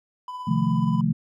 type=tone with tremolo; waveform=triangle; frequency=999 Hz; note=B5; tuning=20 cents sharp; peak=-28 dBFS; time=0.28-1.01 s; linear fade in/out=2 ms; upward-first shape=triangle; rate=17 Hz; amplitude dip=45%
type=chord; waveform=sine; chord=F dominant seventh; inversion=second; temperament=equal; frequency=130.81 / 155.56 / 174.61 / 220 Hz; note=C3 / Eb3 / F3 / A3; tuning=0 / 0 / 0 / 0 cents; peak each=-27 / -25 / -24 / -24 dBFS; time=0.47-1.13 s; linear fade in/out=10 ms
effects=none